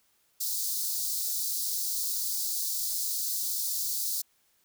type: high-pass noise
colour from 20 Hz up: white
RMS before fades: -31 dBFS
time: 0.4-4.22 s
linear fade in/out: 10 ms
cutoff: 4100 Hz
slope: 48 dB/octave
effects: white hiss -69 dBFS RMS until 4.64 s